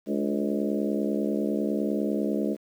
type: harmonic tone with a mistuned harmonic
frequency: 70 Hz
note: C#2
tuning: 18 cents sharp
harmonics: 3 / 4 / 5 / 6 / 7 / 8 / 9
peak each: -28 / -30 / -32 / -34 / -35 / -36 / -37 dBFS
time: 0.06-2.57 s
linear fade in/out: 50 ms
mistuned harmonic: 4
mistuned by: +56 cents
effects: 9-bit